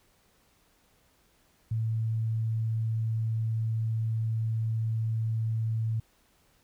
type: tone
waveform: sine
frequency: 111.9 Hz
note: A2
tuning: 30 cents sharp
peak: -26 dBFS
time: 1.71-6 s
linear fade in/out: 5 ms
effects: pink hiss -66 dBFS RMS until 6.63 s